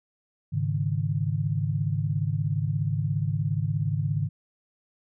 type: chord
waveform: sine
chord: Ab suspended fourth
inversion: none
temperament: equal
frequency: 103.83 / 138.59 / 155.56 Hz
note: Ab2 / Db3 / Eb3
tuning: 0 / 0 / 0 cents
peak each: -28 dBFS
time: 0.52-4.29 s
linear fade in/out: 20 ms
effects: none